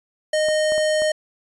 square tone, 617 Hz, D#5, 15 cents flat, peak -18 dBFS, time 0.33-1.12 s, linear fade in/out 5 ms
clicks, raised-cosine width 1 ms, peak -21 dBFS, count 4, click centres 0.486 / 0.721 / 0.78 / 1.02 s
effects resampled to 24000 Hz

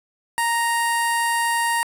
15% pulse tone with notch filter, 932.3 Hz, A#5, in tune, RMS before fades -21 dBFS, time 0.38-1.83 s, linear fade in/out 0 ms, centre 3400 Hz, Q 0.97, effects resampled to 32000 Hz + 8-bit

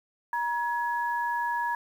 sine tone pair together, 950 / 1683 Hz, A#5 / G#6, +33 / +23 cents, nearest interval minor seventh, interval 990 cents, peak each -27 / -32 dBFS, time 0.33-1.75 s, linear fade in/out 2 ms, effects 9-bit

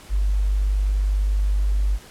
sine tone, 49.7 Hz, G1, 25 cents sharp, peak -17 dBFS, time 0.09-1.99 s, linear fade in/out 50 ms, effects pink hiss -45 dBFS RMS until 2.1 s + low-pass 12000 Hz 12 dB/octave

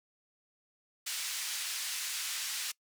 white band-pass noise, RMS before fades -37 dBFS, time 1.06-2.72 s, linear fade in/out 10 ms, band 1800 to 8300 Hz, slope 12 dB/octave, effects noise-tail reverb RT60 0.1 s tail -23 dB re dry

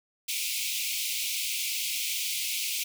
pink high-pass noise, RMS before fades -31 dBFS, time 0.28-2.84 s, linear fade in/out 10 ms, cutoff 2200 Hz, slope 96 dB/octave, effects none

